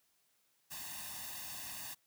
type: noise with comb filter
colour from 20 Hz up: white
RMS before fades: -45 dBFS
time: 0.7-1.95 s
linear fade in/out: 20 ms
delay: 1.1 ms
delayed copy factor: +0.85
effects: white hiss -75 dBFS RMS until 2.06 s + high-pass 60 Hz 12 dB/octave